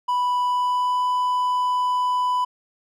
triangle tone with pitch glide, 987.8 to 995.8 Hz, B5 to B5, 0 to +14 cents, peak -17 dBFS, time 0.08-2.45 s, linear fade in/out 10 ms, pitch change +14 cents, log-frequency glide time 0.4-1.05 s, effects none

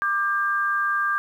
sine tone pair together, 1185.1 / 1600 Hz, D6 / G6, +15 / +35 cents, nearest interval perfect fourth, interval 520 cents, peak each -23 dBFS, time 0.02-1.18 s, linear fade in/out 0 ms, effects 9-bit

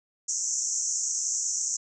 pink band-pass noise, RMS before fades -29 dBFS, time 0.28-1.77 s, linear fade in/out 10 ms, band 5800 to 7500 Hz, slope 96 dB/octave, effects none

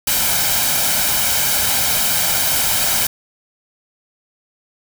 white noise with comb filter, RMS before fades -17 dBFS, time 0.07-3.07 s, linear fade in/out 5 ms, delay 1.3 ms, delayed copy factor +0.55, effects none

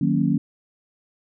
sine chord, D# minor seventh, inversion none, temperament equal, 155.56 / 185 / 233.1 / 277.2 Hz, D#3 / F#3 / A#3 / C#4, 0 / 0 / 0 / 0 cents, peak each -23 dBFS, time 0.01-0.38 s, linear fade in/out 5 ms, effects none

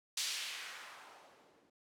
violet noise with low-pass filter sweep, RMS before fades -45 dBFS, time 0.17-1.7 s, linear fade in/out 5 ms, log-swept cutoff 4900 to 290 Hz, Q 1.2, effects none

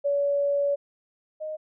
sine tone pair in turn, 568 / 619.7 Hz, C#5 / D#5, +42 / -7 cents, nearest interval major second, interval 151 cents, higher second, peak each -21 / -30 dBFS, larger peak first, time 0.04-0.76 / 1.4-1.57 s, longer first, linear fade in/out 20 ms, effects none

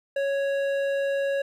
sine tone with hard clipping, 554.4 Hz, C#5, in tune, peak -25 dBFS, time 0.16-1.42 s, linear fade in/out 5 ms, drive 10 dB, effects none

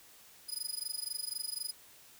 20% pulse tone with amplitude modulation, 4978 Hz, D#8, in tune, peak -27 dBFS, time 0.48-1.72 s, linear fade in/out 20 ms, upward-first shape sine, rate 24 Hz, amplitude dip 95%, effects white hiss -58 dBFS RMS until 2.19 s

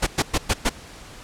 pink noise bursts, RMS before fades -19 dBFS, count 5, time 0.02-0.695 s, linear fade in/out 10 ms, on 47 ms, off 110 ms, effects pink hiss -42 dBFS RMS until 1.23 s + low-pass 9000 Hz 12 dB/octave

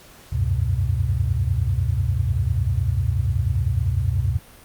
sine tone cluster, 69.8 / 88.9 / 99 / 125 Hz, C#2 / F2 / G2 / B2, +13 / +31 / +18 / +21 cents, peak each -24 dBFS, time 0.32-4.39 s, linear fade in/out 10 ms, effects pink hiss -47 dBFS RMS until 4.64 s + Opus 48 kbps

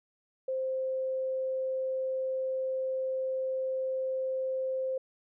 sine tone, 523.3 Hz, C5, in tune, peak -29 dBFS, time 0.48-4.98 s, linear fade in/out 5 ms, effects none

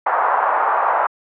white band-pass noise, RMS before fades -17 dBFS, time 0.06-1.07 s, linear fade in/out 5 ms, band 680 to 1200 Hz, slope 24 dB/octave, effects low-pass 2000 Hz 12 dB/octave

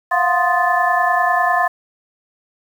sine tone cluster, 695 / 725 / 1046 / 1240 / 1748 Hz, F5 / F#5 / C6 / D#6 / A6, -9 / -35 / -1 / -6 / -12 cents, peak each -20 / -19 / -18 / -26 / -19 dBFS, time 0.11-1.68 s, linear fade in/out 10 ms, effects 7-bit

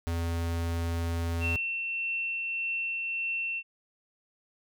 square tone, 84.1 Hz, E2, 35 cents sharp, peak -29 dBFS, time 0.07-1.56 s, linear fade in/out 0 ms
sine tone with tremolo, 2700 Hz, E7, 41 cents sharp, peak -28 dBFS, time 1.4-3.63 s, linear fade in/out 50 ms, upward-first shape triangle, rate 1.7 Hz, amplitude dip 25%
effects none

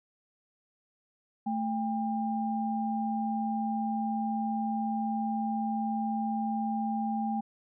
sine tone pair together, 220.7 / 799.5 Hz, A3 / G5, +5 / +34 cents, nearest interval octave + minor seventh, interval 2229 cents, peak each -30 / -32 dBFS, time 1.46-7.41 s, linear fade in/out 10 ms, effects none

